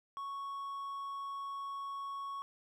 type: tone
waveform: triangle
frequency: 1108.7 Hz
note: C#6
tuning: in tune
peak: -37 dBFS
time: 0.17-2.42 s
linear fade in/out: 0 ms
effects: none